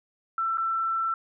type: tone with dropouts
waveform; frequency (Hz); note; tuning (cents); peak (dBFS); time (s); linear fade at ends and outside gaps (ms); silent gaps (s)
sine; 1338; E6; +25; -24; 0.38-1.14; 2; 0.573-0.581
effects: none